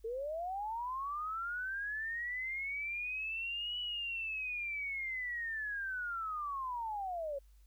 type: linear two-way sweep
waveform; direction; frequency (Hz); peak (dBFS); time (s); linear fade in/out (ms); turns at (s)
sine; up then down; 435.9 to 2960 to 540; -36; 0.04-7.39; 10; 3.79
effects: added 50 Hz sine -58 dBFS peak until 7.66 s + white hiss -75 dBFS RMS until 7.66 s